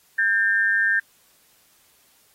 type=tone pair together; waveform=sine; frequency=1595.2 / 1800 Hz; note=G6 / A6; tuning=+30 / +39 cents; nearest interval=major second; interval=209 cents; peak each=-20 / -20 dBFS; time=0.18-1 s; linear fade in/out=10 ms; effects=white hiss -59 dBFS RMS until 2.34 s + AAC 48 kbps